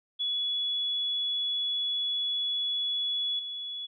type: tone with level steps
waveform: sine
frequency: 3395 Hz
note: G#7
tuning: 37 cents sharp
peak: -27 / -34 dBFS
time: 0.19-3.87 s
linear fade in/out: 20 ms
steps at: 3.39 s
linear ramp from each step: 2 ms
effects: none